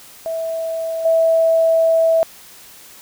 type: tone with level steps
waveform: sine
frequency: 654 Hz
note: E5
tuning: 14 cents flat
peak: -20 / -11 dBFS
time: 0.26-2.23 s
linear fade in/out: 0 ms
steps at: 1.05 s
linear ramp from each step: 5 ms
effects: white hiss -42 dBFS RMS until 3.01 s